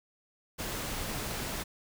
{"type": "noise", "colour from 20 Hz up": "pink", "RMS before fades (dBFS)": -36, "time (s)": [0.58, 1.64], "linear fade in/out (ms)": 20, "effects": []}